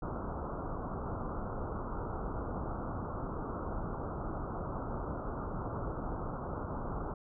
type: low-pass noise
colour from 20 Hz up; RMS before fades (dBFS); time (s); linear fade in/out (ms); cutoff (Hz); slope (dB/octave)
pink; -38; 0.02-7.14; 5; 1400; 96
effects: none